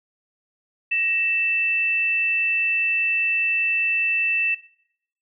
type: tone pair together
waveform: sine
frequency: 1886.6 / 2655 Hz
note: A#6 / E7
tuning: +20 / +12 cents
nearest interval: tritone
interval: 592 cents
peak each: -31 / -19 dBFS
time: 0.91-4.55 s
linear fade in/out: 10 ms
effects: noise-tail reverb RT60 0.7 s tail -19 dB re dry